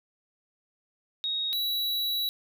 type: tone pair in turn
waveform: sine / square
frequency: 3761 / 3915 Hz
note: A#7 / B7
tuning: +15 / -16 cents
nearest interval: minor second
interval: 69 cents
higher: second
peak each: -27 dBFS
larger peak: neither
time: 1.24-1.53 / 1.53-2.29 s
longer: second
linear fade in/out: 0 ms
effects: none